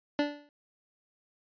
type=tone with exponential decay; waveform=25% pulse; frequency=291.8 Hz; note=D4; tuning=11 cents flat; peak=-19 dBFS; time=0.19-0.49 s; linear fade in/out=1 ms; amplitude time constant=64 ms; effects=resampled to 11025 Hz